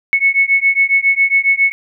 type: beating tone pair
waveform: sine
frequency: 2200 / 2207.3 Hz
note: C#7 / C#7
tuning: -14 / -8 cents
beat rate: 7.3 Hz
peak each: -13 dBFS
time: 0.13-1.72 s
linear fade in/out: 0 ms
effects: none